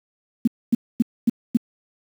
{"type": "tone bursts", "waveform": "sine", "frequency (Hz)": 232.6, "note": "A#3", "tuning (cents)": -4, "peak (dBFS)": -11, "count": 5, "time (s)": [0.45, 1.57], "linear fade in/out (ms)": 5, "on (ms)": 24, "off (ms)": 250, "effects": ["high-pass 150 Hz 12 dB/octave", "7-bit"]}